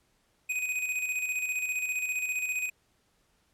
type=tone with tremolo; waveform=square; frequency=2500 Hz; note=D#7; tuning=8 cents sharp; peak=-28 dBFS; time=0.49-2.7 s; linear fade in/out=10 ms; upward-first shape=square; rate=15 Hz; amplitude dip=45%; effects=pink hiss -70 dBFS RMS until 3.53 s + low-pass 12000 Hz 12 dB/octave